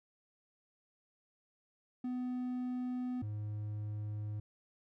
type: tone pair in turn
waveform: triangle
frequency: 250 / 105.39 Hz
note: B3 / G#2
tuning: +21 / +26 cents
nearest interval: octave + minor third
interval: 1495 cents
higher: first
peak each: -33 / -35 dBFS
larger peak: first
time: 2.04-3.22 / 3.22-4.4 s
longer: neither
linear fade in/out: 5 ms
effects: none